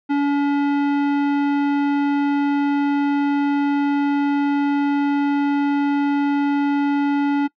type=tone with tanh clipping; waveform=sine; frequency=284.8 Hz; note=C#4; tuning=47 cents sharp; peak=-18 dBFS; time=0.09-7.48 s; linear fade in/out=20 ms; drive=16 dB; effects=noise-tail reverb RT60 0.1 s tail -23 dB re dry